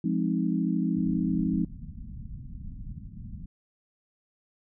sine chord, F minor seventh, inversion none, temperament equal, 174.61 / 207.7 / 261.6 / 311.1 Hz, F3 / Ab3 / C4 / Eb4, 0 / 0 / 0 / 0 cents, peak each -28 / -29 / -30 / -31 dBFS, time 0.04-1.65 s, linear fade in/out 5 ms
pink low-pass noise, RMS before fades -40 dBFS, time 0.95-3.46 s, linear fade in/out 5 ms, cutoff 230 Hz, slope 48 dB/octave
effects none

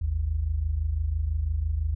sine tone pair together, 52.63 / 78.6 Hz, G#1 / D#2, +24 / +18 cents, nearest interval perfect fifth, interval 694 cents, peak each -29 / -25 dBFS, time 0.01-1.95 s, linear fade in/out 10 ms, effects none

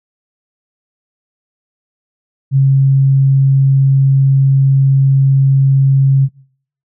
sine tone, 135.9 Hz, C#3, 34 cents flat, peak -6 dBFS, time 2.51-6.29 s, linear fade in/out 50 ms, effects noise-tail reverb RT60 0.6 s tail -23 dB re dry

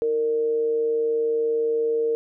sine tone with amplitude modulation, 460 Hz, A#4, 23 cents flat, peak -18 dBFS, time 0.02-2.15 s, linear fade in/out 0 ms, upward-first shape sine, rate 143 Hz, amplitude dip 35%, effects none

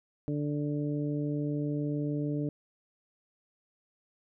harmonic tone, 146.83 Hz, D3, in tune, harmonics 1 / 2 / 3 / 4, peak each -32 / -32 / -39 / -43 dBFS, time 0.28-2.49 s, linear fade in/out 0 ms, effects none

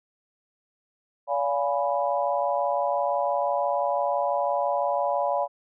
sine chord, D diminished seventh, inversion none, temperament equal with one note detuned, 572.6 / 698.5 / 830.6 / 987.8 Hz, D5 / F5 / Ab5 / Cb6, -44 / 0 / 0 / 0 cents, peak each -26 / -28 / -29 / -29 dBFS, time 1.27-5.48 s, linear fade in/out 50 ms, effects none

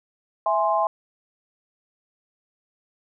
sine chord, E augmented, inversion none, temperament equal, 659.3 / 830.6 / 1046.5 Hz, E5 / G#5 / B#5, 0 / 0 / 0 cents, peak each -23 dBFS, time 0.46-0.87 s, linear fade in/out 2 ms, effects none

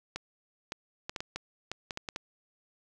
clicks, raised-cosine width 0.2 ms, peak -18 dBFS, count 11, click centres 0.16 / 0.721 / 1.095 / 1.162 / 1.205 / 1.36 / 1.716 / 1.908 / 1.974 / 2.088 / 2.161 s, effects none

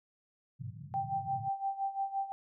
white band-pass noise, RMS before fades -44 dBFS, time 0.59-1.49 s, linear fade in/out 20 ms, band 110 to 150 Hz, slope 48 dB/octave
sine tone with tremolo, 784 Hz, G5, in tune, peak -29 dBFS, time 0.94-2.32 s, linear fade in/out 0 ms, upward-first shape sine, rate 5.8 Hz, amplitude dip 80%
effects none

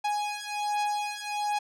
45% pulse beating tone pair, 830.6 / 831.9 Hz, G#5 / G#5, 0 / +3 cents, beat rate 1.3 Hz, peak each -31 dBFS, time 0.04-1.59 s, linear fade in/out 10 ms, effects low-pass 9000 Hz 12 dB/octave

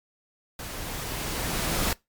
pink noise with level ramp, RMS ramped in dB -37 to -25 dBFS, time 0.59-1.93 s, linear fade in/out 2 ms, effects noise-tail reverb RT60 0.2 s tail -23 dB re dry + MP3 96 kbps

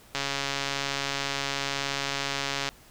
click train, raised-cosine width 0.2 ms, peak -11 dBFS, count 354, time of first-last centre 0.15-2.69 s, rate 139 Hz, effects pink hiss -54 dBFS RMS until 2.9 s

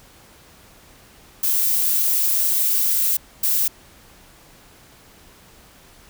violet noise bursts at uneven times, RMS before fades -19 dBFS, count 2, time 1.43-3.17 / 3.43-3.68 s, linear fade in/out 5 ms, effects pink hiss -49 dBFS RMS until 6.09 s

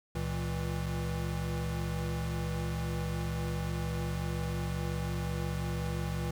square tone cluster, 69.3 / 116.7 / 162.4 Hz, C#2 / A#2 / E3, 0 / +2 / -26 cents, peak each -37 / -38 / -36 dBFS, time 0.15-6.31 s, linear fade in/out 5 ms, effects 11-bit

